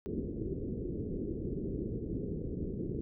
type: low-pass noise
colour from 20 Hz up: white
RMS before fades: -37 dBFS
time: 0.06-3.01 s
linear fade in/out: 0 ms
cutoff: 420 Hz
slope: 48 dB/octave
effects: none